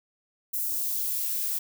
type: noise with high-pass filter sweep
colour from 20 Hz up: violet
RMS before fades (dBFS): -29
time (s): 0.53-1.59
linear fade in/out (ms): 10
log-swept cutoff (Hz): 7400 to 870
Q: 0.74
effects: none